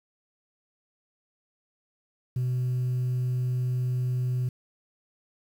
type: tone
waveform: sine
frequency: 125.8 Hz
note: B2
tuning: 32 cents sharp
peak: -22 dBFS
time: 2.36-4.49 s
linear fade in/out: 5 ms
effects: tanh soft clip ceiling -23 dBFS + 9-bit